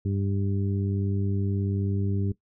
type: harmonic tone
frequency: 98.8 Hz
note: G2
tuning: 14 cents sharp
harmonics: 1 / 2 / 3 / 4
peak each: -25 / -31 / -35 / -37 dBFS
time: 0.05-2.32 s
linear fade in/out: 5 ms
effects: noise-tail reverb RT60 0.1 s tail -17 dB re dry